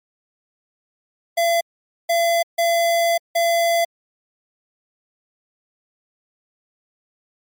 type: tone bursts at uneven times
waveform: square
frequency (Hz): 678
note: E5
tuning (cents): +49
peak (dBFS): -16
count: 4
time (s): 1.37-1.61 / 2.09-2.43 / 2.58-3.18 / 3.35-3.85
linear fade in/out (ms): 10
effects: MP3 96 kbps